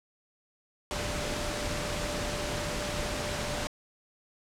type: tone in noise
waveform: sine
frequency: 591 Hz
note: D5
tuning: 11 cents sharp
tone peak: -38 dBFS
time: 0.91-3.67 s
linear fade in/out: 0 ms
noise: pink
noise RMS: -33 dBFS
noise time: 0.91-3.67 s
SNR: -8 dB
effects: low-pass 8000 Hz 12 dB/octave